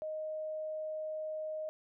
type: tone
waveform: sine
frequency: 622.3 Hz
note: D#5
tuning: in tune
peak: -36 dBFS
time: 0.02-1.69 s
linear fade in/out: 0 ms
effects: none

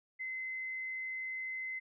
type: tone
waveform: sine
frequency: 2053 Hz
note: C7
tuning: 33 cents flat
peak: -37 dBFS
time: 0.19-1.8 s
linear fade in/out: 20 ms
effects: none

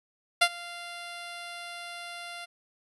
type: tone with ADSR envelope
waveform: 10% pulse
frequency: 695 Hz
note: F5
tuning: 9 cents flat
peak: -8 dBFS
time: 0.41-2.46 s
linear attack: 11 ms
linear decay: 61 ms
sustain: -22 dB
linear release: 20 ms
effects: resampled to 24000 Hz

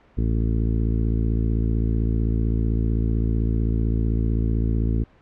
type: harmonic tone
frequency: 55.7 Hz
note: A1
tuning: 22 cents sharp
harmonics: 1 / 2 / 3 / 4 / 5 / 6 / 7 / 8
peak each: -21 / -24 / -33 / -29 / -32 / -35 / -39 / -40 dBFS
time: 0.17-5.04 s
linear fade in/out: 10 ms
effects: pink hiss -55 dBFS RMS until 5.21 s + low-pass 2000 Hz 12 dB/octave

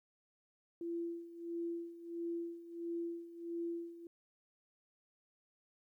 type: tone with tremolo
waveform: sine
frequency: 339.1 Hz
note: E4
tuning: 49 cents sharp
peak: -36 dBFS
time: 0.81-4.07 s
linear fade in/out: 2 ms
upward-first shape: sine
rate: 1.5 Hz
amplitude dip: 80%
effects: 13-bit

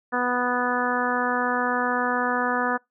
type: harmonic tone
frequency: 246.9 Hz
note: B3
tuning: in tune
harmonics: 1 / 2 / 3 / 4 / 5 / 6 / 7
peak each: -29 / -29 / -29 / -29 / -29 / -29 / -29 dBFS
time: 0.12-2.78 s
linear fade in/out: 20 ms
effects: noise-tail reverb RT60 0.2 s tail -26 dB re dry

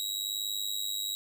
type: tone with amplitude modulation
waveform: sawtooth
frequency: 3855 Hz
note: B7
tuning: 43 cents flat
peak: -25 dBFS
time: 0-1.15 s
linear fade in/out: 0 ms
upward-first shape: sine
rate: 101 Hz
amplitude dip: 80%
effects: none

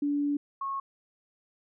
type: tone pair in turn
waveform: sine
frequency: 288.5 / 1093.3 Hz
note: D4 / C#6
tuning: -31 / -24 cents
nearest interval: octave + major seventh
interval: 2307 cents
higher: second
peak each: -25 / -30 dBFS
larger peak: first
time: 0.02-0.37 / 0.61-0.8 s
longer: first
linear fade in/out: 5 ms
effects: none

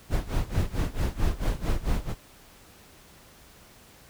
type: noise with tremolo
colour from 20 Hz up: brown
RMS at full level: -23 dBFS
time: 0.09-2.15 s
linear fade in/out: 50 ms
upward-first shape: sine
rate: 4.5 Hz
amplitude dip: 90%
effects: pink hiss -53 dBFS RMS until 4.09 s

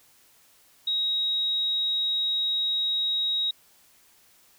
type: tone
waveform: sine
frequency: 3800 Hz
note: A#7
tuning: 33 cents sharp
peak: -23 dBFS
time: 0.87-3.51 s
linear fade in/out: 5 ms
effects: white hiss -59 dBFS RMS until 4.58 s

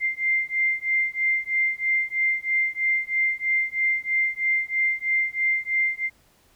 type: beating tone pair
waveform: sine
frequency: 2093 / 2096.1 Hz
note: C7 / C7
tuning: 0 / +3 cents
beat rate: 3.1 Hz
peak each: -24 dBFS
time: 0-6.1 s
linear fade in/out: 50 ms
effects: pink hiss -60 dBFS RMS until 6.55 s

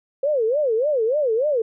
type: tone with vibrato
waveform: sine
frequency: 516 Hz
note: C5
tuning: 24 cents flat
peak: -17 dBFS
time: 0.23-1.62 s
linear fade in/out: 5 ms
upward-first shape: sine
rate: 3.4 Hz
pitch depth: 290 cents each way
effects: none

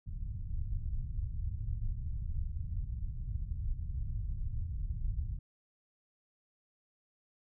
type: low-pass noise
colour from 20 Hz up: pink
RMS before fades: -36 dBFS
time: 0.06-5.39 s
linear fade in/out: 10 ms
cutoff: 110 Hz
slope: 24 dB/octave
effects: none

